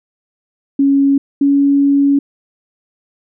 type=tone pair in turn; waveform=sine; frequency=277.2 / 280.7 Hz; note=C#4 / C#4; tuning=0 / +22 cents; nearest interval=unison; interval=22 cents; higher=second; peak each=-8 dBFS; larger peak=neither; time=0.79-1.18 / 1.41-2.19 s; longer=second; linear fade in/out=5 ms; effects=none